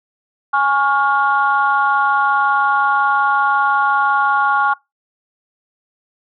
sine chord, Db major, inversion second, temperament equal with one note detuned, 830.6 / 1108.7 / 1412.3 Hz, Ab5 / Db6 / F6, 0 / 0 / +19 cents, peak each -16 dBFS, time 0.53-4.74 s, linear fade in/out 10 ms, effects noise-tail reverb RT60 0.2 s tail -23 dB re dry + tanh soft clip ceiling -4 dBFS

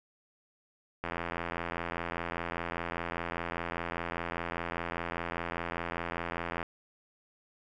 click train, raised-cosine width 0.5 ms, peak -19 dBFS, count 476, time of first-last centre 1.04-6.628 s, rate 85 Hz, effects none

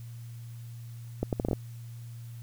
accelerating click train, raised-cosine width 2 ms, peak -14 dBFS, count 7, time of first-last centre 1.23-1.531 s, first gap 98 ms, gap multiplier 0.72, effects added 117 Hz sine -40 dBFS peak until 2.42 s + white hiss -59 dBFS RMS until 2.42 s

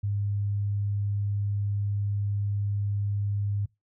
sine tone, 101.6 Hz, G#2, 38 cents flat, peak -25 dBFS, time 0.03-3.66 s, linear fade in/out 10 ms, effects noise-tail reverb RT60 0.2 s tail -23 dB re dry

